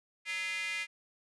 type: tone with high-pass filter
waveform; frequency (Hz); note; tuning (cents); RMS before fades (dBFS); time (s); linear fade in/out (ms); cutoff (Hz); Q
square; 186.9; F#3; +18; -36; 0.25-0.87; 50; 2200; 6.3
effects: resampled to 24000 Hz